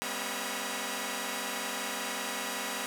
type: tone cluster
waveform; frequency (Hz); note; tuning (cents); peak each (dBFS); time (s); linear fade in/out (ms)
5% pulse; 200.6 / 245.6 / 270.7 / 645 / 962; G3 / B3 / C#4 / E5 / B5; +40 / -9 / -41 / -38 / -46; -29 / -27 / -29 / -30 / -27; 0.02-2.86; 0
effects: none